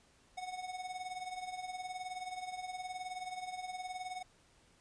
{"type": "tone with tremolo", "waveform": "square", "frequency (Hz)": 737, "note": "F#5", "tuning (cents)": -7, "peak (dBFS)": -38, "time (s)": [0.37, 4.23], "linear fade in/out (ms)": 10, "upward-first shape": "triangle", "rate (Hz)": 19, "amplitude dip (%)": 75, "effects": ["pink hiss -67 dBFS RMS until 4.8 s", "resampled to 22050 Hz"]}